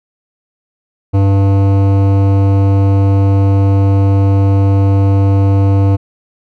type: tone with hard clipping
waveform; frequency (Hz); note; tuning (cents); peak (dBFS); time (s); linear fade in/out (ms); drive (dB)
sine; 98.2; G2; +4; -9; 1.13-5.97; 20; 15
effects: none